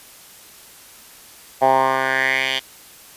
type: tone with band-pass filter sweep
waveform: 10% pulse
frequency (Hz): 132.5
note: C3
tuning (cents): +22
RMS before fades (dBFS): -18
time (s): 1.61-2.6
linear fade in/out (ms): 20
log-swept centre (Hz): 750 to 3100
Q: 3.7
effects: white hiss -44 dBFS RMS until 3.16 s + resampled to 32000 Hz